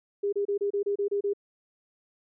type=tone bursts; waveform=sine; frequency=404.3 Hz; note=G#4; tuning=46 cents flat; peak=-24 dBFS; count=9; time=0.23-1.335 s; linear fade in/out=10 ms; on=97 ms; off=29 ms; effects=none